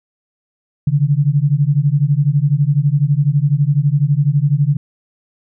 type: beating tone pair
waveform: sine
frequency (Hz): 138.2 / 150.2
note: C#3 / D3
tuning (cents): -5 / +39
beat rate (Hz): 12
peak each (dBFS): -14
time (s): 0.87-4.77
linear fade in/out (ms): 5
effects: none